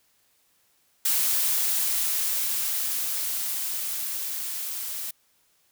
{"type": "noise with level ramp", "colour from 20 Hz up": "blue", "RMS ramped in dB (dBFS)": [-23, -33], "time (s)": [1.05, 5.11], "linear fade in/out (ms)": 5, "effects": ["white hiss -66 dBFS RMS until 5.71 s"]}